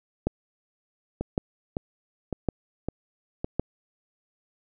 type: two click trains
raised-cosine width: 2 ms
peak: -10 / -15 dBFS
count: 4 / 5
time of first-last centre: 0.27-3.596 / 1.21-3.445 s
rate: 0.902 / 1.79 Hz
effects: none